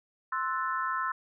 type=chord; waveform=sine; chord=F# half-diminished seventh; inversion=second; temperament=equal; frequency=1046.5 / 1318.5 / 1480 / 1760 Hz; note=C6 / E6 / F#6 / A6; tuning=0 / 0 / 0 / 0 cents; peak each=-32 / -32 / -37 / -38 dBFS; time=0.32-1.12 s; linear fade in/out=5 ms; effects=none